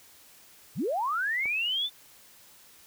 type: linear sweep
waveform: sine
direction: up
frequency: 86.6 to 3600 Hz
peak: -26 dBFS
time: 0.75-1.9 s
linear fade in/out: 50 ms
type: click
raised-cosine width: 1 ms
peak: -30 dBFS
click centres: 1.457 s
effects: white hiss -55 dBFS RMS until 2.86 s